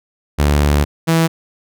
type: tone pair in turn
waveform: sawtooth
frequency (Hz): 73 / 163.88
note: D2 / E3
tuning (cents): -10 / -10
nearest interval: octave + major second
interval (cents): 1400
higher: second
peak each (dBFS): -7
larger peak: neither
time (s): 0.38-0.85 / 1.07-1.28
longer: first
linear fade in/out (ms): 20
effects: none